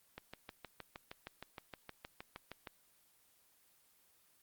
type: click train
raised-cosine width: 0.3 ms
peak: -29 dBFS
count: 17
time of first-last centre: 0.18-2.672 s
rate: 6.42 Hz
effects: white hiss -70 dBFS RMS until 4.42 s + Opus 24 kbps